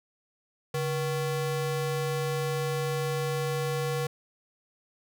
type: ring-modulated tone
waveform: square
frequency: 311.1 Hz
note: D#4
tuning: in tune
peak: -25 dBFS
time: 0.74-4.07 s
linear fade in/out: 5 ms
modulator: 169 Hz
effects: none